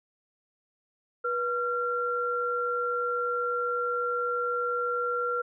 sine tone pair together, 485.8 / 1374 Hz, B4 / F6, -29 / -29 cents, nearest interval octave + tritone, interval 1800 cents, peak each -30 / -28 dBFS, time 1.24-5.42 s, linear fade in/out 10 ms, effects none

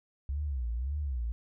sine tone with vibrato, 65.41 Hz, C2, in tune, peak -30 dBFS, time 0.29-1.32 s, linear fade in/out 0 ms, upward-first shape sine, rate 1.8 Hz, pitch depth 230 cents each way, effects none

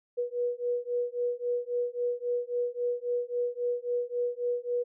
sine beating tone pair, 484 / 487.7 Hz, B4 / B4, -35 / -22 cents, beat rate 3.7 Hz, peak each -31 dBFS, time 0.17-4.84 s, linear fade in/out 20 ms, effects none

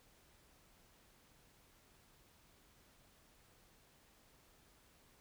silence, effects pink hiss -68 dBFS RMS until 5.2 s

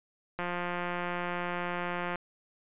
click train, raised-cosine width 0.5 ms, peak -19 dBFS, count 312, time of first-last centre 0.39-2.157 s, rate 176 Hz, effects resampled to 8000 Hz

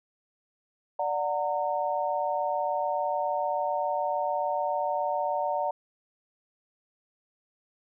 sine chord, D augmented, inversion none, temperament just, 587.3 / 734.2 / 917.7 Hz, D5 / F#5 / A#5, 0 / -14 / -27 cents, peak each -30 dBFS, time 0.99-5.71 s, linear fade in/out 5 ms, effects none

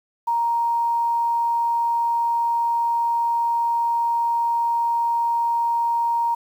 sine tone, 935 Hz, A#5, 5 cents sharp, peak -18 dBFS, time 0.27-6.35 s, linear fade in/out 10 ms, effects 8-bit

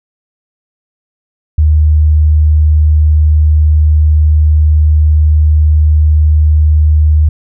sine tone, 76.5 Hz, D#2, 29 cents flat, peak -4 dBFS, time 1.58-7.29 s, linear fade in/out 5 ms, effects none

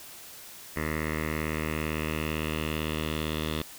10% pulse tone with low-pass filter sweep, 77.78 Hz, D#2, in tune, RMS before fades -31 dBFS, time 0.76-3.62 s, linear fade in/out 5 ms, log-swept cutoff 2000 to 3500 Hz, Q 3.8, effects white hiss -46 dBFS RMS until 3.78 s

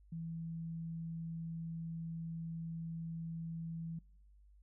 sine tone, 164.81 Hz, E3, in tune, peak -40 dBFS, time 0.12-3.99 s, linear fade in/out 5 ms, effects noise-tail reverb RT60 0.7 s tail -24 dB re dry + added 50 Hz sine -60 dBFS peak until 4.62 s

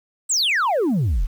sine exponential sweep, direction down, 8470 to 32.06 Hz, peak -14 dBFS, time 0.29-1.27 s, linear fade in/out 20 ms, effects tanh soft clip ceiling -16 dBFS + 8-bit

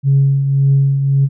sine tone with tremolo, 137.9 Hz, C#3, 9 cents flat, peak -6 dBFS, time 0.03-1.29 s, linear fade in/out 50 ms, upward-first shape triangle, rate 1.8 Hz, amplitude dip 55%, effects tanh soft clip ceiling -4 dBFS

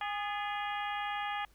harmonic tone with a mistuned harmonic, 410.1 Hz, G#4, 22 cents flat, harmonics 2 / 3 / 4 / 5 / 6 / 7 / 8, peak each -36 / -40 / -42 / -44 / -46 / -47 / -48 dBFS, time 0.01-1.45 s, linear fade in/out 2 ms, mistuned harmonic 4, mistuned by +71 cents, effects added 50 Hz sine -63 dBFS peak until 1.54 s + pink hiss -68 dBFS RMS until 1.54 s

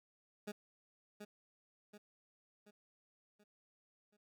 20% pulse tone with echo, 207.7 Hz, G#3, in tune, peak -37 dBFS, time 0.47-0.52 s, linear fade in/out 10 ms, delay 730 ms, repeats 5, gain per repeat -6 dB, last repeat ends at 4.17 s, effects none

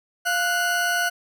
40% pulse tone pair together, 698.5 / 1475.8 Hz, F5 / F#6, 0 / -5 cents, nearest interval octave + minor second, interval 1295 cents, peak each -25 / -21 dBFS, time 0.25-1.1 s, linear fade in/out 20 ms, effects none

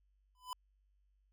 square tone with exponential growth, 1003 Hz, B5, 26 cents sharp, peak -37 dBFS, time 0.35-0.53 s, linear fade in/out 1 ms, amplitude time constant 37 ms, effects added 49 Hz sine -70 dBFS peak until 1.32 s

